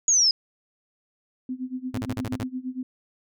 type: exponential sweep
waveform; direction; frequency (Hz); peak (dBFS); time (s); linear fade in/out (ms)
sine; down; 6840 to 4978; -16; 0.08-0.31; 2
type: tone with tremolo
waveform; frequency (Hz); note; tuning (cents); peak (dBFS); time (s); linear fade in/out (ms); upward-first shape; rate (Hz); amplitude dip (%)
sine; 255.6; C4; -40; -26; 1.49-2.83; 2; sine; 8.6; 90
type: tone bursts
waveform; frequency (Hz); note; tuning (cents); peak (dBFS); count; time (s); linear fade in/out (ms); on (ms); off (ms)
sawtooth; 108.4; A2; -25; -24; 7; 1.94-2.434; 0; 38; 38
effects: none